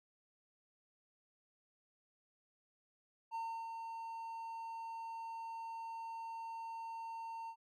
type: tone with ADSR envelope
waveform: triangle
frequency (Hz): 910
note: A#5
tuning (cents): -42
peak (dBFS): -36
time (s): 3.31-7.56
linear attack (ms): 39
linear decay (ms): 320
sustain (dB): -5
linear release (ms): 72
effects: none